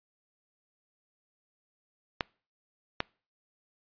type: clicks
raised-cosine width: 0.3 ms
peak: -11 dBFS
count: 2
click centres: 2.208 / 3.004 s
effects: noise-tail reverb RT60 0.4 s tail -26 dB re dry + resampled to 11025 Hz